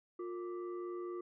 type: tone with frequency modulation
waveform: sine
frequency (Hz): 354.8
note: F4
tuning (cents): +27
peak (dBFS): -39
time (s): 0.19-1.21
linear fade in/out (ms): 5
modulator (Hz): 814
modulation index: 0.55
effects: none